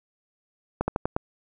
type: slowing click train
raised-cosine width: 1 ms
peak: -10 dBFS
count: 5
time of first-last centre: 0.81-1.165 s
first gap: 70 ms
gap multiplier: 1.16
effects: none